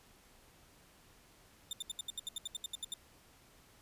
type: tone bursts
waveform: sawtooth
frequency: 3600 Hz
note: A7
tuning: 39 cents sharp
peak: -34 dBFS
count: 14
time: 1.71-2.939 s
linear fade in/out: 2 ms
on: 20 ms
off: 73 ms
effects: pink hiss -63 dBFS RMS until 3.81 s + resampled to 32000 Hz